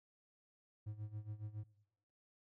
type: tone with tremolo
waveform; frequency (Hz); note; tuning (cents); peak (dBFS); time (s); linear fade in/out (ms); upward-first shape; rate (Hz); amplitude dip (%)
triangle; 106.1; G#2; +38; -39; 0.86-1.64; 10; sine; 7.2; 80
effects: noise-tail reverb RT60 0.8 s tail -21 dB re dry